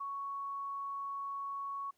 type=tone; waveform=sine; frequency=1112 Hz; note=C#6; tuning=5 cents sharp; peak=-37 dBFS; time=0-1.91 s; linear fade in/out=10 ms; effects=pink hiss -75 dBFS RMS until 1.97 s + high-pass 150 Hz 12 dB/octave